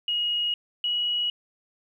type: tone pair in turn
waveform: sine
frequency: 2886 / 2914 Hz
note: F#7 / F#7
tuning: -44 / -27 cents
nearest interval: unison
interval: 17 cents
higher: second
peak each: -23 / -23 dBFS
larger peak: neither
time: 0.08-0.54 / 0.84-1.3 s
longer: neither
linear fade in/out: 2 ms
effects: 10-bit